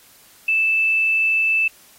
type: tone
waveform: sine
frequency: 2637 Hz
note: E7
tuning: in tune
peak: -15 dBFS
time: 0.48-1.68 s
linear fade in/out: 5 ms
effects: white hiss -50 dBFS RMS until 1.98 s + AAC 48 kbps